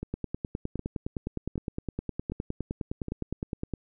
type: two click trains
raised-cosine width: 3 ms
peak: -18 / -21 dBFS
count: 36 / 5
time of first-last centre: 0.14-3.737 / 0.03-3.083 s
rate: 9.73 / 1.31 Hz
effects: none